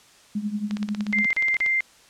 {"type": "tone with tremolo", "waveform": "sine", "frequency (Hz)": 208.4, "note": "G#3", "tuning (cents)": 6, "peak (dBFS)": -21, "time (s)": [0.35, 1.26], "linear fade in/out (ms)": 5, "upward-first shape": "triangle", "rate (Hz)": 11, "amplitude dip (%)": 85}
{"type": "click train", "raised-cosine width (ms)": 0.2, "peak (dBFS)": -17, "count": 17, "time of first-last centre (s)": [0.71, 1.662], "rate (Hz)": 16.8}
{"type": "tone bursts", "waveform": "sine", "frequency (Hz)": 2093, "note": "C7", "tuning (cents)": 0, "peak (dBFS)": -19, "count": 3, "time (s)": [1.13, 1.806], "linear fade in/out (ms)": 0, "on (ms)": 200, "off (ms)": 38}
{"effects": ["white hiss -53 dBFS RMS until 2.09 s", "low-pass 8000 Hz 12 dB/octave"]}